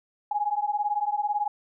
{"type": "beating tone pair", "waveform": "sine", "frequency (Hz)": [822, 840], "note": ["G#5", "G#5"], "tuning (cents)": [-18, 19], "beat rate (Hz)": 18, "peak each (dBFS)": -27, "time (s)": [0.31, 1.48], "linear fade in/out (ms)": 5, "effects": []}